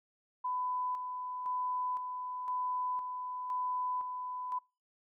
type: tone with tremolo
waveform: sine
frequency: 1001 Hz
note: B5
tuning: 23 cents sharp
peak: -32 dBFS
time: 0.44-4.59 s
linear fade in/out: 10 ms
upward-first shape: square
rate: 0.98 Hz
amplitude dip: 45%
effects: noise-tail reverb RT60 0.3 s tail -26 dB re dry